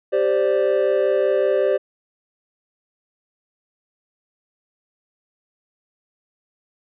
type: chord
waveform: triangle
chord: G suspended fourth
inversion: none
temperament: just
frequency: 392 / 522.7 / 588 Hz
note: G4 / C5 / D5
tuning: 0 / -2 / +2 cents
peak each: -18 dBFS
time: 0.12-1.78 s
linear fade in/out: 20 ms
effects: tanh soft clip ceiling -5 dBFS + resampled to 8000 Hz